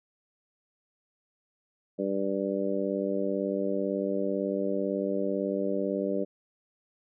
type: harmonic tone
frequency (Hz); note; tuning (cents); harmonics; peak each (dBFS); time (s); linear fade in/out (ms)
98; G2; 0; 2 / 3 / 4 / 5 / 6; -33 / -33 / -33 / -33 / -33; 1.98-6.25; 20
effects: none